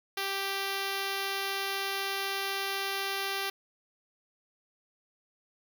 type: tone with notch filter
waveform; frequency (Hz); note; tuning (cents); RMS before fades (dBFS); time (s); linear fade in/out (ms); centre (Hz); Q
5% pulse; 392; G4; 0; -33; 0.17-3.5; 5; 7900; 2
effects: none